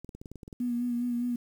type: clicks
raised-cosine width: 3 ms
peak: -30 dBFS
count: 10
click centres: 0.046 / 0.092 / 0.15 / 0.215 / 0.258 / 0.316 / 0.357 / 0.432 / 0.479 / 0.528 s
type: tone with vibrato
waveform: sine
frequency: 241.6 Hz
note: B3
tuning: 38 cents flat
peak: -27 dBFS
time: 0.6-1.36 s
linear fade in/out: 5 ms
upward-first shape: sine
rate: 4.9 Hz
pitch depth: 29 cents each way
effects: 9-bit